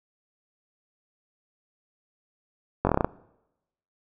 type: slowing click train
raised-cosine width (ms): 1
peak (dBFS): -7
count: 8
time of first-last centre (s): 2.85-3.046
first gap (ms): 20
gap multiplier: 1.11
effects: noise-tail reverb RT60 0.9 s tail -22 dB re dry